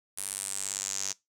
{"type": "tone with band-pass filter sweep", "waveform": "sawtooth", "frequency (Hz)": 97.7, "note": "G2", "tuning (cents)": -5, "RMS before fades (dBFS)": -35, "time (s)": [0.17, 1.13], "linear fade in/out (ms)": 10, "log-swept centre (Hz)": [10000, 6300], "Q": 4.9, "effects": ["noise-tail reverb RT60 0.2 s tail -22 dB re dry"]}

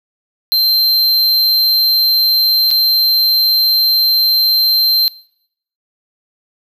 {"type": "tone with dropouts", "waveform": "square", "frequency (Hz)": 4133, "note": "C8", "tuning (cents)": -22, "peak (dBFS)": -10, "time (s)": [0.52, 5.08], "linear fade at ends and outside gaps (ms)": 0, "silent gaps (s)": [2.705, 2.712], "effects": ["noise-tail reverb RT60 0.7 s tail -23 dB re dry"]}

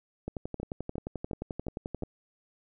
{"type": "two click trains", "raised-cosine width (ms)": 2, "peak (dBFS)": [-23, -21], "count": [5, 21], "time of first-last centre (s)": [[0.6, 2.023], [0.28, 2.034]], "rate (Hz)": [2.81, 11.4], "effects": []}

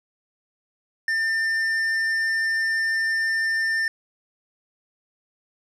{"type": "tone with tanh clipping", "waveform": "sine", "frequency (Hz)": 1797, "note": "A6", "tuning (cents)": 36, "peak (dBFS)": -22, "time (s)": [1.08, 3.88], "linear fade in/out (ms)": 2, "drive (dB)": 8, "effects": []}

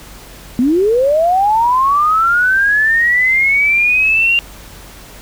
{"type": "linear sweep", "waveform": "sine", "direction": "up", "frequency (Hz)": [233.1, 2794], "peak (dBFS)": -9, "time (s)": [0.59, 4.39], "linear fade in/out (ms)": 0, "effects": ["added 47 Hz sine -38 dBFS peak until 5.21 s", "pink hiss -37 dBFS RMS until 5.21 s"]}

